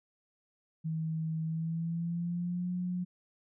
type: tone with pitch glide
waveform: sine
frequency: 160 to 179.59 Hz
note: D#3 to F3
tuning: +49 to +49 cents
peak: -31 dBFS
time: 0.84-3.05 s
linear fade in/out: 20 ms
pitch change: +200 cents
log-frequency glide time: 1.44-2.71 s
effects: none